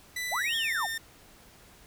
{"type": "tone with pitch glide", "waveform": "sawtooth", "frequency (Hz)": [1987, 1811.6], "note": ["B6", "A#6"], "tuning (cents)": [10, -50], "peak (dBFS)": -28, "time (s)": [0.16, 0.98], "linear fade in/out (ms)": 5, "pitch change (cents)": -160, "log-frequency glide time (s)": [0.36, 0.57]}
{"type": "linear two-way sweep", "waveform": "sine", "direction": "up then down", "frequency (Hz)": [520, 3412, 617], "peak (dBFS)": -28, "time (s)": [0.31, 0.87], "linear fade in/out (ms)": 20, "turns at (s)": 0.56}
{"effects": ["pink hiss -55 dBFS RMS until 1.86 s"]}